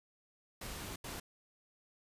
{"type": "noise bursts at uneven times", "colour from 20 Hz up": "pink", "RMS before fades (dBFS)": -44, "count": 2, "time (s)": [[0.61, 0.96], [1.04, 1.2]], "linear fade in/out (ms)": 5, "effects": ["resampled to 32000 Hz"]}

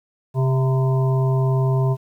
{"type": "harmonic tone with a mistuned harmonic", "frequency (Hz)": 131.9, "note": "C3", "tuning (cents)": 14, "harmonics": [1, 3, 5, 7, 8], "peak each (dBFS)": [-16, -26, -30, -33, -34], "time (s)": [0.34, 1.97], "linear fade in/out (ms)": 50, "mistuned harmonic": 8, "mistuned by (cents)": -57, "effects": ["9-bit"]}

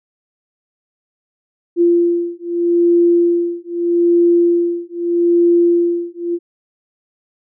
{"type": "beating tone pair", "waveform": "sine", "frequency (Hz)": [344.2, 345], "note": ["F4", "F4"], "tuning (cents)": [-25, -21], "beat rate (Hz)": 0.8, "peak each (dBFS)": -14, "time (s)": [1.76, 6.39], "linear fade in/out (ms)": 50, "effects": []}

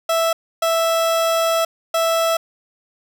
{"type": "tone bursts at uneven times", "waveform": "30% pulse", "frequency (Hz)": 659.3, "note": "E5", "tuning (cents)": 0, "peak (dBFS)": -13, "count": 3, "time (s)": [[0.09, 0.33], [0.62, 1.65], [1.94, 2.37]], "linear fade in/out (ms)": 5, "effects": []}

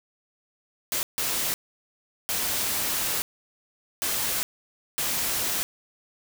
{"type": "noise bursts at uneven times", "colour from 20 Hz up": "white", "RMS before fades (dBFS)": -27, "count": 5, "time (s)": [[0.92, 1.03], [1.18, 1.54], [2.29, 3.22], [4.02, 4.43], [4.98, 5.63]], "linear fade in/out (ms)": 0, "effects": []}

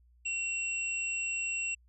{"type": "tone pair together", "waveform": "sine", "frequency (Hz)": [2731, 7704], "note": ["F7", "B8"], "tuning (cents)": [-39, -44], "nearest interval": "octave + tritone", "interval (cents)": 1795, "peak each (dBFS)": [-32, -38], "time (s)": [0.25, 1.75], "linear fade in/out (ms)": 10, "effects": ["added 60 Hz sine -60 dBFS peak until 1.88 s"]}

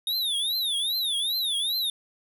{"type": "tone with vibrato", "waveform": "square", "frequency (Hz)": 3675, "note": "A#7", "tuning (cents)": -25, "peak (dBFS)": -25, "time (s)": [0.07, 1.9], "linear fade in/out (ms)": 2, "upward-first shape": "triangle", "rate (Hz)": 2.5, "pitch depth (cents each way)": 220, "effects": []}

